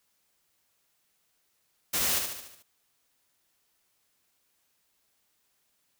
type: noise with echo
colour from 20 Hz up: white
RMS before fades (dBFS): -28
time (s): 1.93-2.19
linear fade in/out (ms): 10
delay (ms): 73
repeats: 6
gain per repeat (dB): -5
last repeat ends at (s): 2.628
effects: white hiss -73 dBFS RMS until 5.99 s